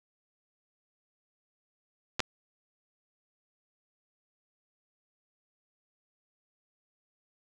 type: clicks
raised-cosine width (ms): 0.2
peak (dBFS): -11 / -10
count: 2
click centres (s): 2.195 / 2.203
effects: none